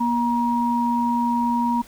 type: tone pair together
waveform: sine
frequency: 238.8 / 949 Hz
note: A#3 / A#5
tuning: +42 / +31 cents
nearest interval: 2 octaves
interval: 2389 cents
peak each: -21 dBFS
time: 0-1.82 s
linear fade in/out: 10 ms
effects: pink hiss -47 dBFS RMS until 1.87 s